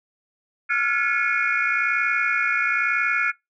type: tone cluster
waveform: sine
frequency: 1374 / 1435 / 1705 / 2184 / 2434 Hz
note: F6 / F6 / G#6 / C#7 / D#7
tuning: -29 / +47 / +45 / -26 / -39 cents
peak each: -25 / -24 / -25 / -24 / -27 dBFS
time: 0.69-3.32 s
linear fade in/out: 20 ms
effects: noise-tail reverb RT60 0.2 s tail -25 dB re dry + tanh soft clip ceiling -9 dBFS